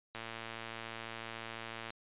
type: click train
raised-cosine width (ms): 0.3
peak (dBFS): -26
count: 201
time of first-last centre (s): 0.15-1.904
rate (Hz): 114
effects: resampled to 8000 Hz